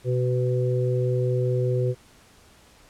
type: harmonic tone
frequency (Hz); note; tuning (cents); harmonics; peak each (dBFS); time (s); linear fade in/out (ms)
125.1; B2; +23; 1 / 3 / 4; -22 / -27 / -28; 0.04-1.95; 50
effects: pink hiss -54 dBFS RMS until 2.89 s + low-pass 11000 Hz 12 dB/octave